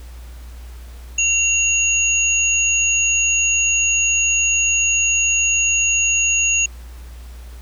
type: tone pair together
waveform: sine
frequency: 2753 / 6693 Hz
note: F7 / G#8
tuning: -25 / +12 cents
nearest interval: octave + minor third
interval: 1537 cents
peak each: -17 dBFS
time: 1.18-6.66 s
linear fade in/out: 5 ms
effects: added 60 Hz sine -33 dBFS peak until 7.61 s + pink hiss -47 dBFS RMS until 7.61 s